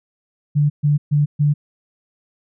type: tone bursts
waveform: sine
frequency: 146.83 Hz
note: D3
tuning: in tune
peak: -12 dBFS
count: 4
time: 0.55-1.54 s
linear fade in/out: 20 ms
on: 150 ms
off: 130 ms
effects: none